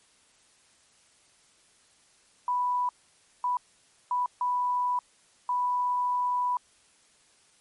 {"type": "tone bursts at uneven times", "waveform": "sine", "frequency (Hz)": 987.8, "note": "B5", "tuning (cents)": 0, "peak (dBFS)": -24, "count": 5, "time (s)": [[2.48, 2.89], [3.44, 3.57], [4.11, 4.26], [4.41, 4.99], [5.49, 6.57]], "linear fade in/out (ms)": 2, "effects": ["white hiss -62 dBFS RMS until 7.6 s", "MP3 48 kbps"]}